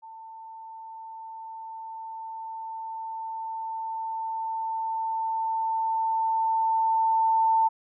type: tone with level ramp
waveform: sine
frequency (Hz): 894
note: A5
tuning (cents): +27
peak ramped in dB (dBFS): -41 to -18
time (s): 0.02-7.69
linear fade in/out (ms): 20
effects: none